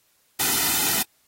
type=noise with comb filter; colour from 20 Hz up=white; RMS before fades=-22 dBFS; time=0.39-1.03 s; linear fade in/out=10 ms; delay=1.8 ms; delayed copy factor=-0.75; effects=white hiss -64 dBFS RMS until 1.27 s + AAC 48 kbps